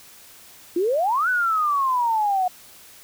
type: exponential two-way sweep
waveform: sine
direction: up then down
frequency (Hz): 329.6 to 1518 to 721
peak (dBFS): -18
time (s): 0.76-2.48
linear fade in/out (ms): 5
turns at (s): 1.29
effects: white hiss -47 dBFS RMS until 3.03 s